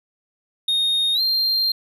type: tone with pitch glide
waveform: triangle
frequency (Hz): 3705 to 4183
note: A#7 to C8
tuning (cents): -11 to -1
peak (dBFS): -16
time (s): 0.68-1.72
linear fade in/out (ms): 5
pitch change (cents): +210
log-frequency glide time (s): 1.14-1.21
effects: none